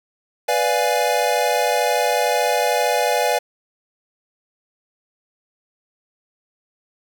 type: chord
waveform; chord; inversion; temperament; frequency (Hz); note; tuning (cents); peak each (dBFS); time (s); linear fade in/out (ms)
square; B diminished seventh; none; equal; 493.9 / 587.3 / 698.5 / 830.6; B4 / D5 / F5 / Ab5; 0 / 0 / 0 / 0; -23; 0.48-3.39; 10
effects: none